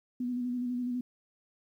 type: tone with vibrato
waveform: sine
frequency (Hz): 246.5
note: B3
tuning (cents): -3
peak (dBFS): -30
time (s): 0.2-1.01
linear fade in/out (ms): 5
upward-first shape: square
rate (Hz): 12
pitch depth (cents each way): 25
effects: 11-bit